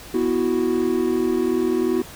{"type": "chord", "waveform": "triangle", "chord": "B suspended fourth", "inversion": "none", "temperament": "equal", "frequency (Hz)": [246.9, 329.6, 370], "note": ["B3", "E4", "F#4"], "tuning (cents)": [0, 0, 0], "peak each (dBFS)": [-22, -21, -19], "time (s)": [0.14, 2.02], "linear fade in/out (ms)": 5, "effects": ["pink hiss -40 dBFS RMS until 2.15 s"]}